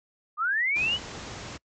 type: linear sweep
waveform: sine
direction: up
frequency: 1174.7 to 3047 Hz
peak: -23 dBFS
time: 0.37-0.99 s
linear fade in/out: 50 ms
type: low-pass noise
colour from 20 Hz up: pink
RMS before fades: -39 dBFS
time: 0.75-1.58 s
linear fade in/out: 20 ms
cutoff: 7500 Hz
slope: 96 dB/octave
effects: noise-tail reverb RT60 0.1 s tail -25 dB re dry + high-pass 60 Hz 12 dB/octave